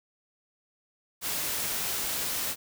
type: noise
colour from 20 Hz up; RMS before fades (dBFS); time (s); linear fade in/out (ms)
white; -31; 1.21-2.56; 50
effects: none